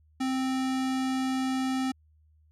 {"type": "tone", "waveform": "square", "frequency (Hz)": 261.6, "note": "C4", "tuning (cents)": 0, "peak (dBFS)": -27, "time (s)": [0.2, 1.92], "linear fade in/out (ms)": 10, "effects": ["added 77 Hz sine -59 dBFS peak until 2.51 s", "low-pass 9000 Hz 12 dB/octave"]}